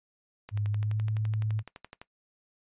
click train, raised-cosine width 0.3 ms, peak -27 dBFS, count 19, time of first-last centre 0.49-2.015 s, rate 11.8 Hz
sine tone with pitch glide, 103.83 to 107.93 Hz, G#2 to A2, 0 to -33 cents, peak -27 dBFS, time 0.51-1.63 s, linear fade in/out 50 ms, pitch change +67 cents, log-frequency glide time 0.69-1.02 s
effects noise-tail reverb RT60 0.1 s tail -18 dB re dry + resampled to 8000 Hz

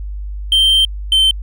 triangle tone pair in turn, 3136 / 3100 Hz, G7 / G7, 0 / -20 cents, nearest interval unison, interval 20 cents, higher first, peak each -7 dBFS, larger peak neither, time 0.52-0.85 / 1.12-1.31 s, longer first, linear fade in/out 2 ms, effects added 50 Hz sine -22 dBFS peak until 1.42 s

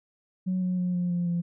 sine tone with pitch steps, 184.8 / 182.26 / 179.75 / 177.27 / 174.83 / 172.42 Hz, F#3 / F#3 / F#3 / F3 / F3 / F3, -2 / -26 / -50 / +26 / +2 / -22 cents, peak -23 dBFS, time 0.46-1.42 s, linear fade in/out 20 ms, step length 160 ms, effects tanh soft clip ceiling -21 dBFS

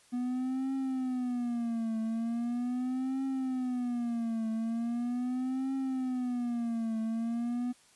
triangle tone with vibrato, 243.9 Hz, B3, 21 cents flat, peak -28 dBFS, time 0.12-7.73 s, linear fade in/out 20 ms, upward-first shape triangle, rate 0.4 Hz, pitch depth 170 cents each way, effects white hiss -62 dBFS RMS until 7.95 s + resampled to 24000 Hz

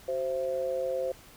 sine tone with amplitude modulation, 523.3 Hz, C5, in tune, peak -24 dBFS, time 0.08-1.12 s, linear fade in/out 5 ms, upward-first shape sine, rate 146 Hz, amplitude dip 80%, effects pink hiss -53 dBFS RMS until 1.36 s

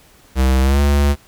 square tone with pitch glide, 65.41 to 71.33 Hz, C2 to D2, 0 to -50 cents, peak -12 dBFS, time 0.35-1.16 s, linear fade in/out 50 ms, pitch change +150 cents, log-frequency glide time 0.61-0.81 s, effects pink hiss -49 dBFS RMS until 1.27 s

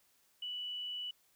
sine tone, 2960 Hz, F#7, in tune, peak -38 dBFS, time 0.42-1.11 s, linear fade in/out 5 ms, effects white hiss -71 dBFS RMS until 1.35 s

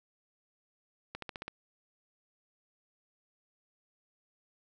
accelerating click train, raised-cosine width 0.3 ms, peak -23 dBFS, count 6, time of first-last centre 1.15-1.48 s, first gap 73 ms, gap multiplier 0.95, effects none

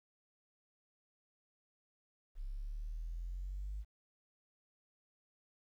sine exponential sweep, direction up, 32.73 to 52.2 Hz, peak -38 dBFS, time 2.35-3.85 s, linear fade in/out 50 ms, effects tanh soft clip ceiling -35 dBFS + 12-bit

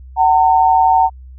sine tone pair together, 755.9 / 908 Hz, F#5 / A#5, +37 / -46 cents, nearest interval minor third, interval 317 cents, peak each -11 dBFS, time 0.16-1.1 s, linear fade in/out 50 ms, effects added 64 Hz sine -33 dBFS peak until 1.38 s

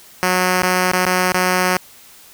5% pulse tone with dropouts, 182.9 Hz, F#3, 20 cents flat, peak -3 dBFS, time 0.23-1.77 s, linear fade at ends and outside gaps 0 ms, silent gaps 0.619-0.63 / 0.918-0.933 / 1.054-1.063 / 1.323-1.345 s, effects white hiss -44 dBFS RMS until 2.33 s

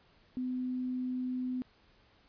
sine tone, 253.3 Hz, B3, 44 cents sharp, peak -32 dBFS, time 0.37-1.62 s, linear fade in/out 0 ms, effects pink hiss -65 dBFS RMS until 2.28 s + resampled to 11025 Hz

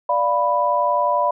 sine chord, B diminished, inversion first, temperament equal, 587.3 / 698.5 / 987.8 Hz, D5 / F5 / B5, 0 / 0 / 0 cents, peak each -21 / -23 / -18 dBFS, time 0.09-1.31 s, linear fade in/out 5 ms, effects none

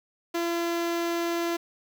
sawtooth tone with notch filter, 339.9 Hz, F4, 47 cents flat, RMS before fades -28 dBFS, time 0.34-1.57 s, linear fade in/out 10 ms, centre 9600 Hz, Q 1.5, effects 8-bit

